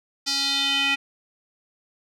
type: tone with band-pass filter sweep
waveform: square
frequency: 277.2 Hz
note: C#4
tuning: in tune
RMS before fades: -23 dBFS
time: 0.26-0.96 s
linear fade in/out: 20 ms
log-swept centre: 5000 to 2500 Hz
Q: 3.9
effects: none